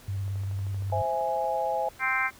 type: tone with vibrato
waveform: sine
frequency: 98 Hz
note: G2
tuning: in tune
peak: -28 dBFS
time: 0.08-1.02 s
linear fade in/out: 5 ms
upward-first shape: square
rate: 18 Hz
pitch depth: 33 cents each way
type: click train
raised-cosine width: 1 ms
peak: -35 dBFS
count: 16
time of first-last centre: 0.28-1.443 s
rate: 12.9 Hz
type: chord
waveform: sine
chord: C augmented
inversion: none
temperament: equal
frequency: 523.3 / 659.3 / 830.6 Hz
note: C5 / E5 / G#5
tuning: 0 / 0 / 0 cents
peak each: -31 / -30 / -28 dBFS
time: 0.92-1.89 s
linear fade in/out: 5 ms
type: harmonic tone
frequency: 261.6 Hz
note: C4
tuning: in tune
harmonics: 3 / 4 / 5 / 6 / 7 / 8 / 9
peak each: -35 / -32 / -33 / -29 / -37 / -28 / -34 dBFS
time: 1.99-2.31 s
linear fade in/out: 50 ms
effects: pink hiss -52 dBFS RMS until 2.39 s